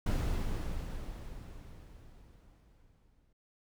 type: noise with exponential decay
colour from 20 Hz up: brown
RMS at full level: -29 dBFS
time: 0.06-3.33 s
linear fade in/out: 5 ms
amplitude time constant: 710 ms
effects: none